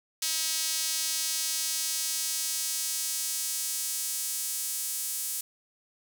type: tone with high-pass filter sweep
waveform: sawtooth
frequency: 320 Hz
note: D#4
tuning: 49 cents sharp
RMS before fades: -31 dBFS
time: 0.22-5.41 s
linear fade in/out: 5 ms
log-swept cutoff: 4900 to 8800 Hz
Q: 1
effects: none